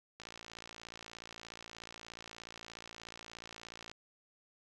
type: click train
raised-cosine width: 0.2 ms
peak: -30 dBFS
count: 212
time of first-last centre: 0.2-3.915 s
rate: 56.8 Hz
effects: none